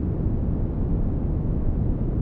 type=low-pass noise; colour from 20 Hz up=pink; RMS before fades=-23 dBFS; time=0-2.21 s; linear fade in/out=2 ms; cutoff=250 Hz; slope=12 dB/octave; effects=none